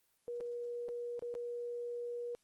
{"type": "tone with dropouts", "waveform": "sine", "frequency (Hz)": 479.3, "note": "A#4", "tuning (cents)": 48, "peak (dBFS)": -38, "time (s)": [0.28, 2.35], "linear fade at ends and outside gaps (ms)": 0, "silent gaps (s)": [[0.403, 0.408], [0.884, 0.889], [1.193, 1.223], [1.341, 1.351]], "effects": ["white hiss -75 dBFS RMS until 2.43 s", "Opus 24 kbps"]}